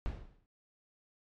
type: noise with exponential decay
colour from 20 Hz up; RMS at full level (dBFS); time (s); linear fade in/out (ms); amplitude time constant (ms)
brown; -34; 0.06-0.46; 0; 86
effects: low-pass 4000 Hz 12 dB/octave + MP3 96 kbps